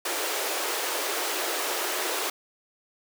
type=high-pass noise; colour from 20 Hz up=pink; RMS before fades=-29 dBFS; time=0.05-2.3 s; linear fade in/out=5 ms; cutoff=340 Hz; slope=48 dB/octave; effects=none